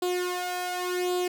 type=tone with flanger; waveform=sawtooth; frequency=359.8 Hz; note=F#4; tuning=48 cents flat; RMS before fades=-29 dBFS; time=0.02-1.28 s; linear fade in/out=5 ms; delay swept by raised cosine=0.25 to 1.55 ms; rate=0.89 Hz; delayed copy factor=+0.7; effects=none